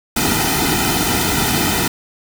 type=noise with comb filter; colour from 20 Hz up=pink; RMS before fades=-17 dBFS; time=0.16-1.88 s; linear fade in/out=5 ms; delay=1.8 ms; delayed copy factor=-0.95; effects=none